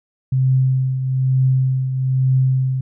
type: tone with tremolo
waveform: sine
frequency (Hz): 130.81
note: C3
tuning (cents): 0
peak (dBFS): -11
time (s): 0.32-2.81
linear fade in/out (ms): 5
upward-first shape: triangle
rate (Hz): 1.1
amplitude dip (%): 60
effects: none